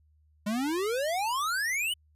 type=exponential sweep; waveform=square; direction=up; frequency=200.7 to 3056 Hz; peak=-28 dBFS; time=0.46-1.94 s; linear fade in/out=10 ms; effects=added 76 Hz sine -61 dBFS peak until 2.15 s + resampled to 32000 Hz